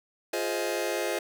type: chord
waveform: sawtooth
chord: F minor seventh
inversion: none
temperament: just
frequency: 349.2 / 419.1 / 523.8 / 628.6 Hz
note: F4 / Ab4 / C5 / Eb5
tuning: 0 / +16 / +2 / +18 cents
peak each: -29 dBFS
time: 0.33-1.19 s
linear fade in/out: 5 ms
effects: none

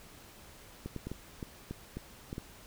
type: clicks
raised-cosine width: 3 ms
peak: -25 dBFS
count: 9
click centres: 0.86 / 0.963 / 1.07 / 1.116 / 1.428 / 1.71 / 1.97 / 2.329 / 2.381 s
effects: pink hiss -54 dBFS RMS until 2.66 s

